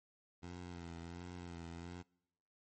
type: tone with vibrato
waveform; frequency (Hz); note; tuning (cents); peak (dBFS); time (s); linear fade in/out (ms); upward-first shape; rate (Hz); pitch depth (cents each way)
15% pulse; 86.5; F2; -16; -40; 0.42-2.03; 20; sine; 1.4; 53
effects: noise-tail reverb RT60 0.9 s tail -26 dB re dry + MP3 32 kbps